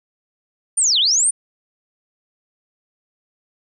sine linear two-way sweep, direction down then up, 9397 to 2859 to 9397 Hz, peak -13 dBFS, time 0.77-1.31 s, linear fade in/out 10 ms, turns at 0.99 s, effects none

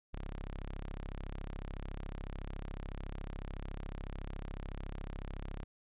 sawtooth tone, 33.9 Hz, C#1, 38 cents flat, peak -36 dBFS, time 0.13-5.64 s, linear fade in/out 10 ms, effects resampled to 8000 Hz

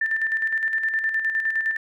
sine tone with tremolo, 1781 Hz, A6, 21 cents sharp, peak -19 dBFS, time 0.01-1.77 s, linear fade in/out 5 ms, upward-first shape square, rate 9.7 Hz, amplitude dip 50%, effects none

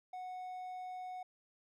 triangle tone, 736 Hz, F#5, 9 cents flat, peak -40 dBFS, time 0.13-1.23 s, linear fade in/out 5 ms, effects none

